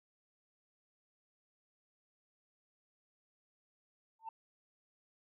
sine tone with exponential growth, 895 Hz, A5, 29 cents sharp, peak -36 dBFS, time 4.19-4.29 s, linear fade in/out 5 ms, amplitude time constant 21 ms, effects tanh soft clip ceiling -37 dBFS

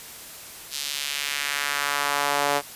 sawtooth tone with high-pass filter sweep, 143.3 Hz, D3, 42 cents flat, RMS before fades -26 dBFS, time 0.7-2.62 s, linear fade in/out 50 ms, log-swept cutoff 4300 to 600 Hz, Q 1.3, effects white hiss -41 dBFS RMS until 2.75 s + resampled to 32000 Hz

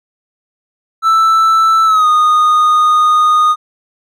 triangle tone with pitch glide, 1322 to 1233.5 Hz, E6 to D#6, +5 to -15 cents, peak -5 dBFS, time 1.02-3.56 s, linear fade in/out 50 ms, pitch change -120 cents, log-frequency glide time 1.85-2.07 s, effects none

